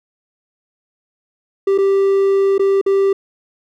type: tone with dropouts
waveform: triangle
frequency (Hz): 392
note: G4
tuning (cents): 0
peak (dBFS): -9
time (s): 1.67-3.13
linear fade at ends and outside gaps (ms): 5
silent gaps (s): 1.779-1.784 / 2.581-2.594 / 2.814-2.862
effects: none